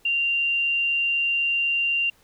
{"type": "tone", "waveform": "sine", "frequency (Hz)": 2776, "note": "F7", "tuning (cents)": -11, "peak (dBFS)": -20, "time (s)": [0.05, 2.1], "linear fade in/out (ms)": 5, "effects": ["pink hiss -59 dBFS RMS until 2.23 s"]}